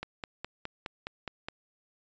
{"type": "click train", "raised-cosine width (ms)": 0.3, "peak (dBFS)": -20, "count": 8, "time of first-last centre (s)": [0.03, 1.485], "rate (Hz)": 4.81, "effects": ["resampled to 16000 Hz"]}